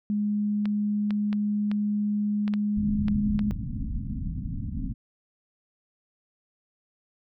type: tone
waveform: sine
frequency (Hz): 207.7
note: G#3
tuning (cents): 0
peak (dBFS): -23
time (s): 0.1-3.51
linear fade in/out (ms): 0
type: clicks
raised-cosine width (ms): 0.3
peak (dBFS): -21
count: 8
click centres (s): 0.656 / 1.107 / 1.329 / 1.715 / 2.479 / 2.538 / 3.083 / 3.392
type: low-pass noise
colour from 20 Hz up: pink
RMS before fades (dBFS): -31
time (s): 2.76-4.94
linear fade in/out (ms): 20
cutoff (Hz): 270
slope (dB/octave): 96
effects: none